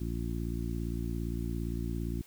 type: harmonic tone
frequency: 57.5 Hz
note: A#1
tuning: 23 cents flat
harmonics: 1 / 2 / 3 / 4 / 5 / 6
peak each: -35 / -38 / -40 / -41 / -42 / -43 dBFS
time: 0-2.22 s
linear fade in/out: 10 ms
effects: white hiss -58 dBFS RMS until 2.26 s